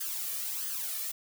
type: noise with flanger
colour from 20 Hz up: blue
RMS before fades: -35 dBFS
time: 0-1.12 s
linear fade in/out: 10 ms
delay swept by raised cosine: 0.62 to 1.72 ms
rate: 1.5 Hz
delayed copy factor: +0.65
effects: none